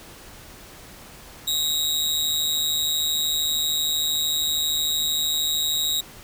sawtooth tone with amplitude modulation, 3800 Hz, A#7, 33 cents sharp, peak -15 dBFS, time 1.47-6.01 s, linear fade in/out 10 ms, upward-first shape sine, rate 153 Hz, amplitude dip 70%, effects pink hiss -44 dBFS RMS until 6.23 s

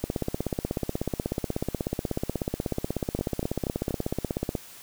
two click trains, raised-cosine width 2 ms, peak -13 / -15 dBFS, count 75 / 4, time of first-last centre 0.04-4.552 / 3.19-3.908 s, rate 16.4 / 4.18 Hz, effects white hiss -47 dBFS RMS until 4.82 s

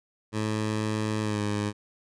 15% pulse tone with pitch glide, 107.9 to 103.98 Hz, A2 to G#2, -33 to +3 cents, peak -20 dBFS, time 0.32-1.73 s, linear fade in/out 50 ms, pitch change -64 cents, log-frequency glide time 1.21-1.41 s, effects resampled to 22050 Hz

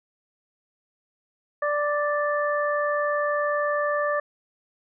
harmonic tone, 587.3 Hz, D5, in tune, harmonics 1 / 2 / 3, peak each -24 / -27 / -29 dBFS, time 1.62-4.2 s, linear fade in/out 5 ms, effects none

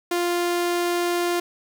sawtooth tone, 349.2 Hz, F4, in tune, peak -17 dBFS, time 0.11-1.4 s, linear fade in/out 5 ms, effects 8-bit

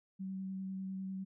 sine tone with vibrato, 190.6 Hz, G3, 48 cents flat, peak -38 dBFS, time 0.19-1.25 s, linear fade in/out 20 ms, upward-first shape square, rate 10 Hz, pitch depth 9 cents each way, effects none

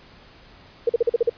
sine tone bursts, 469.8 Hz, A#4, 13 cents sharp, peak -14 dBFS, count 7, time 0.87-1.296 s, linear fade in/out 5 ms, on 24 ms, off 43 ms, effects pink hiss -49 dBFS RMS until 1.37 s + resampled to 11025 Hz

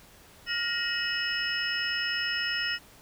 sine tone cluster, 1413 / 1877 / 2559 / 2930 / 5240 Hz, F6 / A#6 / D#7 / F#7 / E8, +20 / +11 / +48 / -18 / -11 cents, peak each -35 / -31 / -38 / -33 / -34 dBFS, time 0.46-2.79 s, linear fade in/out 50 ms, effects pink hiss -54 dBFS RMS until 3.01 s

